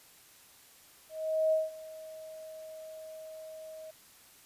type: tone with ADSR envelope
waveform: sine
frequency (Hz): 632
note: D#5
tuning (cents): +27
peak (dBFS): -23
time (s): 1.09-3.91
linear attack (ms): 430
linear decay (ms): 180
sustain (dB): -20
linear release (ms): 8
effects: white hiss -58 dBFS RMS until 4.45 s + resampled to 32000 Hz